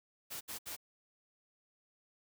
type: noise bursts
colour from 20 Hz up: white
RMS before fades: -43 dBFS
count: 3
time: 0.3-0.766 s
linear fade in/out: 20 ms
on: 110 ms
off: 68 ms
effects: none